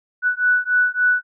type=beating tone pair; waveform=sine; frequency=1480 / 1483.5 Hz; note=F#6 / F#6; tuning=0 / +4 cents; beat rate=3.5 Hz; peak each=-18 dBFS; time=0.22-1.23 s; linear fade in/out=50 ms; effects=none